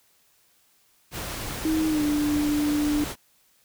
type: noise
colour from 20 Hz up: pink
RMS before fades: -33 dBFS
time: 1.11-3.16 s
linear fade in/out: 50 ms
type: tone with pitch glide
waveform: sine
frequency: 315.4 to 296 Hz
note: D#4 to D4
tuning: +24 to +14 cents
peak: -21 dBFS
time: 1.65-3.04 s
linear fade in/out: 2 ms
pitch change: -110 cents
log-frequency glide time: 1.87-2.03 s
effects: white hiss -63 dBFS RMS until 3.64 s